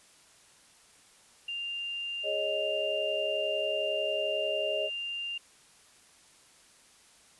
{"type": "tone", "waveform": "sine", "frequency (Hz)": 2794, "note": "F7", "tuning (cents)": 0, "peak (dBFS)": -33, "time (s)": [1.48, 5.38], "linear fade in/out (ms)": 5}
{"type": "chord", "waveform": "sine", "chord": "Ab suspended fourth", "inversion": "none", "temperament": "equal with one note detuned", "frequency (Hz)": [415.3, 551.2, 622.3], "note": ["Ab4", "Db5", "Eb5"], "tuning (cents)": [0, -10, 0], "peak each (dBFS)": [-37, -35, -31], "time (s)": [2.23, 4.9], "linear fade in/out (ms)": 50}
{"effects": ["white hiss -59 dBFS RMS until 7.39 s", "resampled to 24000 Hz"]}